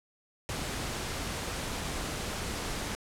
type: noise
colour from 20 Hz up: pink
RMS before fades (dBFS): -35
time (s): 0.49-2.95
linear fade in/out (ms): 0
effects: low-pass 10000 Hz 12 dB/octave